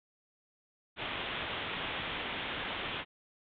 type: low-pass noise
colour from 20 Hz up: white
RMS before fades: -38 dBFS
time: 0.96-3.05 s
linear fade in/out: 50 ms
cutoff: 3600 Hz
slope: 96 dB/octave
effects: none